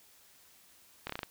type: slowing click train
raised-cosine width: 0.3 ms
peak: -20 dBFS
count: 6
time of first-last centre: 1.07-1.232 s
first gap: 25 ms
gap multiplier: 1.13
effects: white hiss -61 dBFS RMS until 1.3 s